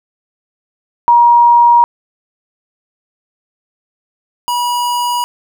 sine / square tone pair in turn, 950 / 968.8 Hz, A#5 / B5, +33 / -34 cents, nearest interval unison, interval 33 cents, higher second, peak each -4 / -14 dBFS, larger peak first, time 1.08-1.84 / 4.48-5.24 s, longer neither, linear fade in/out 0 ms, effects none

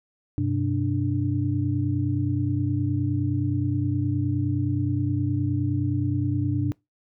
sine tone cluster, 97 / 126.6 / 294.1 Hz, G2 / B2 / D4, -18 / +43 / +3 cents, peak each -26 dBFS, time 0.38-6.72 s, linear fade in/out 0 ms, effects noise-tail reverb RT60 0.2 s tail -23 dB re dry

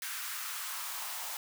white noise with high-pass filter sweep, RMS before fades -39 dBFS, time 0.02-1.37 s, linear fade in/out 2 ms, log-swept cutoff 1500 to 810 Hz, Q 2.4, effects none

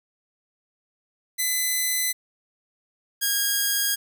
5% pulse tone pair in turn, 2015 / 1632.5 Hz, B6 / G#6, +34 / -30 cents, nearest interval major third, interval 364 cents, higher first, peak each -12 / -10 dBFS, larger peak second, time 1.38-2.13 / 3.21-3.96 s, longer neither, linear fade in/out 20 ms, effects none

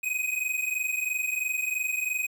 square tone pair together, 2494 / 2517 Hz, D#7 / D#7, +3 / +19 cents, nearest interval unison, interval 16 cents, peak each -31 / -30 dBFS, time 0.03-2.27 s, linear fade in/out 10 ms, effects 9-bit

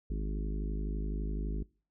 harmonic tone, 51.91 Hz, G#1, in tune, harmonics 1 / 3 / 4 / 5 / 6 / 7 / 8, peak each -32 / -42 / -44 / -46 / -48 / -49 / -50 dBFS, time 0.1-1.63 s, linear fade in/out 5 ms, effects noise-tail reverb RT60 0.4 s tail -24 dB re dry

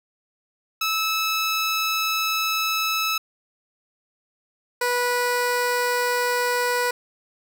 15% pulse tone pair in turn, 1304 / 489.7 Hz, E6 / B4, -19 / -15 cents, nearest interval octave + perfect fourth, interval 1696 cents, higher first, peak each -15 / -14 dBFS, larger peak second, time 0.81-3.18 / 4.81-6.91 s, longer first, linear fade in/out 5 ms, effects none

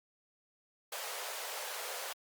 pink high-pass noise, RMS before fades -41 dBFS, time 0.92-2.13 s, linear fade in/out 5 ms, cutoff 460 Hz, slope 48 dB/octave, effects Opus 48 kbps

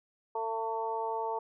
harmonic tone, 224.5 Hz, A3, 35 cents sharp, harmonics 2 / 3 / 4 / 5, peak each -36 / -40 / -33 / -44 dBFS, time 0.35-1.39 s, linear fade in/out 5 ms, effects none

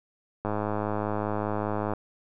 click train, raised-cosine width 1 ms, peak -15 dBFS, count 157, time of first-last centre 0.45-1.936 s, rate 105 Hz, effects none

